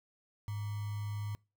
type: tone with sample-and-hold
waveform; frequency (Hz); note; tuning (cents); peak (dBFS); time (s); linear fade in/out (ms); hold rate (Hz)
sine; 103.83; G#2; 0; -35; 0.48-1.35; 0; 1050
effects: noise-tail reverb RT60 0.3 s tail -25 dB re dry